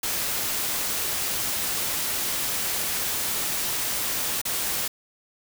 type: noise with dropouts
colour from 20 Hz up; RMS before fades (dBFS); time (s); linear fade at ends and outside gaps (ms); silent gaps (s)
white; -27; 0.03-4.88; 5; 4.416-4.452
effects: none

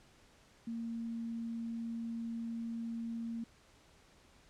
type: tone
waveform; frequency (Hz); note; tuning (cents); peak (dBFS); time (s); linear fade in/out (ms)
sine; 230; A#3; -23; -37; 0.67-3.44; 5
effects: pink hiss -64 dBFS RMS until 4.49 s + low-pass 8000 Hz 12 dB/octave

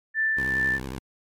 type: tone with tremolo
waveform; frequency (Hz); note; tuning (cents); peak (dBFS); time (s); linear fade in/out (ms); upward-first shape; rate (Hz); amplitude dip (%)
sine; 1768; A6; +8; -20; 0.14-0.8; 50; triangle; 2.4; 35
type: tone with vibrato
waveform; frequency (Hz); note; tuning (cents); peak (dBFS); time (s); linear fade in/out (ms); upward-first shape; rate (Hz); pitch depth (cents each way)
10% pulse; 65.41; C2; 0; -24; 0.37-0.99; 5; sine; 11; 120
effects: MP3 96 kbps

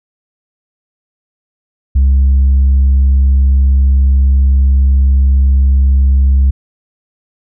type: tone with tanh clipping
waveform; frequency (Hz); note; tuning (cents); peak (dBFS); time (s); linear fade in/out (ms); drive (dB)
sine; 67.3; C2; +49; -6; 1.95-6.51; 10; 1
effects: none

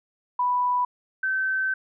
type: tone pair in turn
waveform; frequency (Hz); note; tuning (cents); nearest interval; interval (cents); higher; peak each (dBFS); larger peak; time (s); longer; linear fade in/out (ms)
sine; 987.8 / 1540.1; B5 / G6; 0 / -31; minor sixth; 769; second; -20 / -22; first; 0.39-0.85 / 1.23-1.74; second; 5
effects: none

